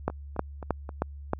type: two click trains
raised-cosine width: 1 ms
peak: -24 / -11 dBFS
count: 4 / 5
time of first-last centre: 0.1-0.892 / 0.08-1.334 s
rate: 3.79 / 3.19 Hz
effects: added 71 Hz sine -39 dBFS peak until 1.39 s